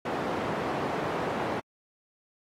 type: band-pass noise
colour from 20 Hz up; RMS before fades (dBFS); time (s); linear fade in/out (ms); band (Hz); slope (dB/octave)
white; -31; 0.05-1.6; 5; 150 to 850; 12
effects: AAC 48 kbps